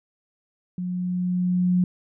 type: tone with level ramp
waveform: sine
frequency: 180.2 Hz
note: F#3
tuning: 45 cents flat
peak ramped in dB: -26 to -16 dBFS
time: 0.78-1.84 s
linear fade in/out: 2 ms
effects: none